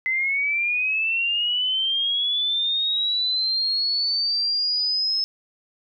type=linear sweep; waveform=sine; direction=up; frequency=2037 to 5210 Hz; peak=-20 dBFS; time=0.06-5.24 s; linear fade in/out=0 ms; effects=none